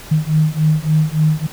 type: beating tone pair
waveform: sine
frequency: 153.4 / 156.9 Hz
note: D#3 / D#3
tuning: -24 / +15 cents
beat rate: 3.5 Hz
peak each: -15 dBFS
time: 0.11-1.47 s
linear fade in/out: 10 ms
effects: pink hiss -36 dBFS RMS until 1.52 s